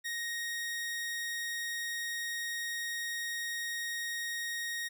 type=tone; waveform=sawtooth; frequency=1870 Hz; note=A#6; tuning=5 cents sharp; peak=-31 dBFS; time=0.04-4.89 s; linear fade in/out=20 ms; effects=none